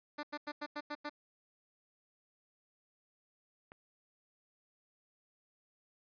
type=tone bursts; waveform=10% pulse; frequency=295.5 Hz; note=D4; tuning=11 cents sharp; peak=-30 dBFS; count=7; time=0.18-1.096 s; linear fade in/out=10 ms; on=52 ms; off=92 ms
type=click; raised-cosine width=0.5 ms; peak=-36 dBFS; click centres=3.719 s
effects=resampled to 11025 Hz